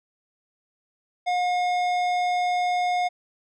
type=tone with tanh clipping; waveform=sine; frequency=718 Hz; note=F5; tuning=48 cents sharp; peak=-23 dBFS; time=1.26-3.09 s; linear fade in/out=20 ms; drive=14 dB; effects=none